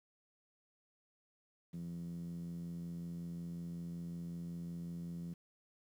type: tone with band-pass filter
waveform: 10% pulse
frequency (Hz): 85.4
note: F2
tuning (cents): -38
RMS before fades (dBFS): -44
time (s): 1.73-5.34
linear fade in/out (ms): 10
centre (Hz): 170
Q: 5
effects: 11-bit